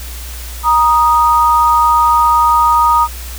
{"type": "tone pair together", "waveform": "sine", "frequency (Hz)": [943, 1240.6], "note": ["A#5", "D#6"], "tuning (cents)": [20, -5], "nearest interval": "perfect fourth", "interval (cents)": 475, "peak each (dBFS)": -10, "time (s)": [0.63, 3.08], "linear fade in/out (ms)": 50, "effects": ["added 60 Hz sine -25 dBFS peak until 3.38 s", "white hiss -31 dBFS RMS until 3.38 s"]}